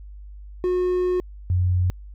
triangle / sine tone pair in turn, 362.6 / 90.45 Hz, F#4 / F#2, -35 / -39 cents, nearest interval 2 octaves, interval 2404 cents, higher first, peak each -17 dBFS, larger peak neither, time 0.64-1.2 / 1.5-1.9 s, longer first, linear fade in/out 0 ms, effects added 50 Hz sine -37 dBFS peak until 2.14 s

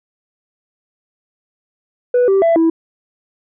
sine tone with pitch steps, 492.2 / 389.1 / 667 / 327.6 Hz, B4 / G4 / E5 / E4, -6 / -13 / +20 / -11 cents, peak -7 dBFS, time 2.14-2.7 s, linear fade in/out 5 ms, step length 140 ms, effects tanh soft clip ceiling -8 dBFS

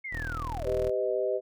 sine linear sweep, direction down, 2187 to 440 Hz, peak -34 dBFS, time 0.04-0.69 s, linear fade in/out 10 ms
20% pulse tone, 40.02 Hz, D#1, 50 cents sharp, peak -29 dBFS, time 0.12-0.9 s, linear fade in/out 10 ms
sine chord, G augmented, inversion none, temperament equal with one note detuned, 392 / 505.1 / 622.3 Hz, G4 / B4 / D#5, 0 / +39 / 0 cents, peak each -30 dBFS, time 0.64-1.41 s, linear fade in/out 50 ms
effects none

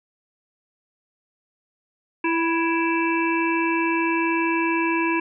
harmonic tone with a mistuned harmonic, 332.2 Hz, E4, 13 cents sharp, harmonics 1 / 3 / 5 / 7 / 8, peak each -22 / -25 / -30 / -29 / -28 dBFS, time 2.24-5.2 s, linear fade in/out 5 ms, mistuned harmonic 3, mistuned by -23 cents, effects none

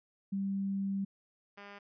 sine / 5% pulse tone pair in turn, 196.1 / 202 Hz, G3 / G#3, +1 / -48 cents, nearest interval minor second, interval 51 cents, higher second, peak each -31 / -36 dBFS, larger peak first, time 0.32-1.05 / 1.57-1.79 s, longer first, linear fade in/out 10 ms, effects resampled to 11025 Hz

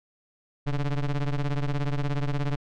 square ring-modulated tone, 72.7 Hz, D2, 17 cents flat, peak -22 dBFS, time 0.66-2.56 s, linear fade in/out 10 ms, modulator 64.3 Hz, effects low-pass 4000 Hz 12 dB/octave

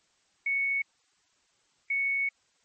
sine tone pair in turn, 2217 / 2217 Hz, C#7 / C#7, 0 / 0 cents, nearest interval unison, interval 0 cents, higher neither, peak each -25 dBFS, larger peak neither, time 0.46-0.82 / 1.9-2.29 s, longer second, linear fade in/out 5 ms, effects white hiss -69 dBFS RMS until 2.64 s + MP3 32 kbps

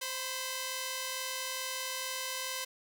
5% pulse tone pair together, 523.3 / 1004.3 Hz, C5 / B5, 0 / +29 cents, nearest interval major seventh, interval 1129 cents, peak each -26 dBFS, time 0.01-2.65 s, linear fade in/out 10 ms, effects none

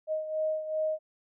sine beating tone pair, 624 / 626.6 Hz, D#5 / D#5, +5 / +12 cents, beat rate 2.6 Hz, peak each -29 / -35 dBFS, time 0.07-0.99 s, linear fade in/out 50 ms, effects none

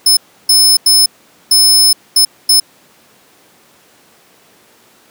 sawtooth tone bursts at uneven times, 5220 Hz, E8, 18 cents flat, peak -3 dBFS, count 6, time 0.06-0.17 / 0.49-0.77 / 0.86-1.06 / 1.51-1.93 / 2.16-2.25 / 2.49-2.6 s, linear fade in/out 5 ms, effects pink hiss -47 dBFS RMS until 5.1 s + high-pass 200 Hz 12 dB/octave

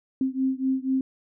sine beating tone pair, 261.9 / 266 Hz, C4 / C4, +2 / +29 cents, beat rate 4.1 Hz, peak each -25 / -26 dBFS, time 0.21-1.01 s, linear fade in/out 2 ms, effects none

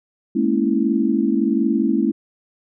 sine chord, A# half-diminished seventh, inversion third, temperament equal with one note detuned, 211.8 / 233.1 / 277.2 / 329.6 Hz, G#3 / A#3 / C#4 / E4, +34 / 0 / 0 / 0 cents, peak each -21 dBFS, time 0.35-2.12 s, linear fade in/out 10 ms, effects none

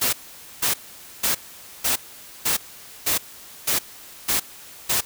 white noise bursts, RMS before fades -21 dBFS, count 9, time 0.01-5.01 s, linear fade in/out 10 ms, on 120 ms, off 490 ms, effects white hiss -43 dBFS RMS until 5.05 s

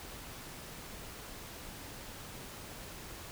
silence, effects pink hiss -47 dBFS RMS until 3.31 s

